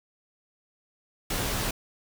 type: noise with comb filter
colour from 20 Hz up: pink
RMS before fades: -29 dBFS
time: 1.3-1.71 s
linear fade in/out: 5 ms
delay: 13 ms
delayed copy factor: -0.55
effects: none